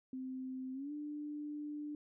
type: tone with pitch glide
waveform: sine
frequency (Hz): 259.6 to 296.5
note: C4 to D4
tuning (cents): -13 to +17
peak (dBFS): -40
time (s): 0.13-1.95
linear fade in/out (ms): 2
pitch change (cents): +230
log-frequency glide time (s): 0.73-0.92
effects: none